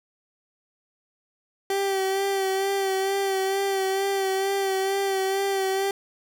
30% pulse tone with vibrato, 388.6 Hz, G4, 15 cents flat, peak -20 dBFS, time 1.7-5.91 s, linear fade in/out 2 ms, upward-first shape sine, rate 2.2 Hz, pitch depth 30 cents each way, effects none

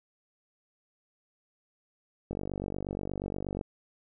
click train, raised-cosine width 2 ms, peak -21 dBFS, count 64, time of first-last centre 2.31-3.612 s, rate 48.4 Hz, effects none

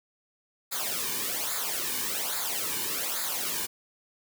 white noise with flanger, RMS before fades -31 dBFS, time 0.71-3.67 s, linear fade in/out 20 ms, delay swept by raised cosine 0.34 to 1.54 ms, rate 1.2 Hz, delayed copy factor -0.75, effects none

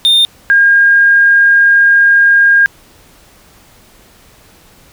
triangle / sine tone pair in turn, 3630 / 1617 Hz, A#7 / G#6, -47 / -47 cents, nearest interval octave + major second, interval 1400 cents, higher first, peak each -4 dBFS, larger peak neither, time 0.05-0.25 / 0.5-2.66 s, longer second, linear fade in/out 0 ms, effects pink hiss -44 dBFS RMS until 4.92 s

